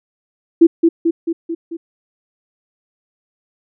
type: tone with echo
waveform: sine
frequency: 332.7 Hz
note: E4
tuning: 16 cents sharp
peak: -3 dBFS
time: 0.61-0.67 s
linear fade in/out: 10 ms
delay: 220 ms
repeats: 5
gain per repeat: -4 dB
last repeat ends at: 1.77 s
effects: none